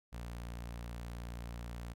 sawtooth tone with notch filter, 58.7 Hz, A#1, 13 cents sharp, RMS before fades -44 dBFS, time 0.12-1.94 s, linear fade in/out 20 ms, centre 360 Hz, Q 2, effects AAC 64 kbps

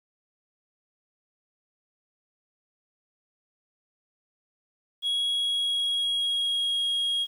sine tone with pitch glide, 3322 to 3280 Hz, G#7 to G#7, 0 to -22 cents, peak -21 dBFS, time 5.02-7.27 s, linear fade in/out 50 ms, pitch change -22 cents, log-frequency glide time 5.34-6.84 s, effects tanh soft clip ceiling -23 dBFS + 9-bit

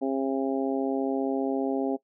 harmonic tone, 134.8 Hz, C#3, 48 cents flat, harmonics 2 / 3 / 4 / 5 / 6, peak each -27 / -31 / -33 / -35 / -37 dBFS, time 0.01-1.97 s, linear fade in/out 20 ms, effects noise-tail reverb RT60 0.1 s tail -19 dB re dry

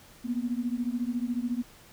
sine beating tone pair, 236.1 / 250.1 Hz, A#3 / B3, +22 / +22 cents, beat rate 14 Hz, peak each -30 / -31 dBFS, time 0.24-1.63 s, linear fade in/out 20 ms, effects pink hiss -54 dBFS RMS until 1.92 s

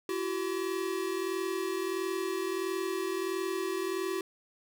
square tone pair together, 339.2 / 380.7 Hz, E4 / F#4, +50 / +49 cents, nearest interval major second, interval 199 cents, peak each -36 / -33 dBFS, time 0.09-4.21 s, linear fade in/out 2 ms, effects none

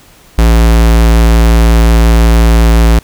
square tone, 56.6 Hz, A1, 50 cents sharp, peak -4 dBFS, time 0.38-2.99 s, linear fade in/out 5 ms, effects pink hiss -41 dBFS RMS until 3.03 s

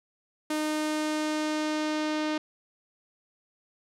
sawtooth tone with low-pass filter sweep, 306.7 Hz, D#4, 25 cents flat, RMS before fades -29 dBFS, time 0.5-2.38 s, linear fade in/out 5 ms, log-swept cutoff 11000 to 4600 Hz, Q 1, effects none

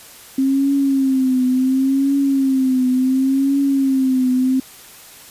sine tone with vibrato, 265.8 Hz, C4, 27 cents sharp, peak -13 dBFS, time 0.38-4.6 s, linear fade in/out 5 ms, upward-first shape triangle, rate 0.7 Hz, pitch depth 88 cents each way, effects white hiss -41 dBFS RMS until 5.3 s + resampled to 32000 Hz

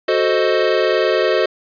square chord, F# diminished seventh, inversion none, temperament equal, 370 / 440 / 523.3 / 622.3 Hz, F#4 / A4 / C5 / Eb5, 0 / 0 / 0 / 0 cents, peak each -20 dBFS, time 0.08-1.46 s, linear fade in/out 5 ms, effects resampled to 11025 Hz + 8-bit

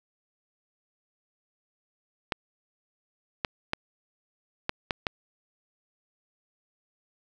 clicks, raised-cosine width 0.3 ms, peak -10 dBFS, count 6, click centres 2.322 / 3.448 / 3.734 / 4.694 / 4.908 / 5.068 s, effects none

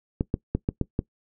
clicks, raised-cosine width 3 ms, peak -10 dBFS, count 6, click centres 0.209 / 0.341 / 0.55 / 0.689 / 0.813 / 0.991 s, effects noise-tail reverb RT60 0.1 s tail -20 dB re dry

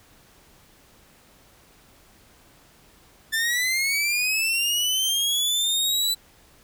sawtooth linear sweep, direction up, 1760 to 3992 Hz, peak -18 dBFS, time 3.32-6.15 s, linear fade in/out 20 ms, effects pink hiss -55 dBFS RMS until 6.63 s

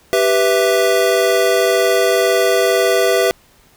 square chord, E minor, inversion first, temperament equal, 392 / 493.9 / 659.3 Hz, G4 / B4 / E5, 0 / 0 / 0 cents, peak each -17 dBFS, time 0.13-3.31 s, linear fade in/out 0 ms, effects pink hiss -51 dBFS RMS until 3.76 s

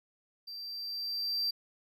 triangle tone with level ramp, 4697 Hz, D8, 1 cent flat, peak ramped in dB -40 to -27 dBFS, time 0.47-1.51 s, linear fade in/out 10 ms, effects none

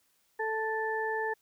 harmonic tone, 440 Hz, A4, in tune, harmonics 1 / 2 / 4, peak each -33 / -34 / -34 dBFS, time 0.39-1.34 s, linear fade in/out 10 ms, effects white hiss -71 dBFS RMS until 1.41 s

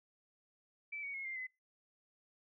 sine tone with pitch steps, 2316 / 2241 / 2168 / 2098 / 2030 Hz, D7 / C#7 / C#7 / C7 / B6, -25 / +18 / -39 / +4 / +47 cents, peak -40 dBFS, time 0.92-1.47 s, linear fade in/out 10 ms, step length 110 ms, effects noise-tail reverb RT60 0.2 s tail -20 dB re dry

